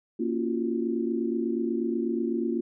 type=chord; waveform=sine; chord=Gb major seventh; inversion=first; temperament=equal with one note detuned; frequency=233.1 / 277.2 / 341.8 / 370 Hz; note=Bb3 / Db4 / F4 / Gb4; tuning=0 / 0 / -37 / 0 cents; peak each=-29 / -33 / -29 / -34 dBFS; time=0.19-2.61 s; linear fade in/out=10 ms; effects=none